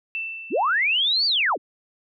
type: tone with exponential decay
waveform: sine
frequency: 2666 Hz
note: E7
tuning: 19 cents sharp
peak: -24 dBFS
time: 0.15-1.26 s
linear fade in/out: 0 ms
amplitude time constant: 240 ms
type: linear two-way sweep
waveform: sine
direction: up then down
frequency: 168.1 to 4699 to 168.1 Hz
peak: -18 dBFS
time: 0.5-1.58 s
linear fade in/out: 50 ms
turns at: 1.26 s
effects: none